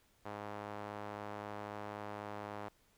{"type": "tone with band-pass filter", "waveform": "sawtooth", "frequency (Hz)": 103.83, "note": "G#2", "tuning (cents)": 0, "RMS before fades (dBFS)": -45, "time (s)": [0.25, 2.69], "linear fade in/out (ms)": 10, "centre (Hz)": 870, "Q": 1.1, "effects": ["pink hiss -71 dBFS RMS until 2.97 s"]}